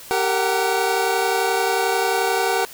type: tone cluster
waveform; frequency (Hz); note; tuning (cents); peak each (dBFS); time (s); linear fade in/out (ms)
25% pulse; 389.7 / 460.8 / 748; G4 / A#4 / F#5; -10 / -20 / +19; -19; 0.11-2.65; 0
effects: white hiss -40 dBFS RMS until 2.73 s